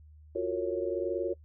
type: chord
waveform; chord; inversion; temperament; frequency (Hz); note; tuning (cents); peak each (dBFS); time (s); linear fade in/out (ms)
sine; Gb major seventh; third; equal with one note detuned; 349.2 / 370 / 459.2 / 554.4; F4 / Gb4 / Bb4 / Db5; 0 / 0 / -26 / 0; -34; 0.35-1.34; 10
effects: noise-tail reverb RT60 0.1 s tail -22 dB re dry + added 76 Hz sine -51 dBFS peak until 1.44 s